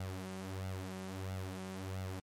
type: tone with flanger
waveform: sawtooth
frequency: 94.4 Hz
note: F#2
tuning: 35 cents sharp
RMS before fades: -42 dBFS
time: 0-2.2 s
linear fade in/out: 5 ms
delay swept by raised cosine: 1.4 to 5.6 ms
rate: 1.5 Hz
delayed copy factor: +0.65
effects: MP3 64 kbps